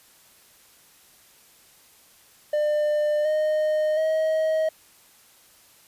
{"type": "tone with pitch steps", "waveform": "triangle", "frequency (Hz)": [599, 615.5, 632.4], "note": ["D5", "D#5", "D#5"], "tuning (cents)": [34, -19, 28], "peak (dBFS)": -18, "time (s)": [2.53, 4.69], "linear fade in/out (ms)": 5, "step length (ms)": 720, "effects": ["white hiss -55 dBFS RMS until 5.87 s", "resampled to 32000 Hz"]}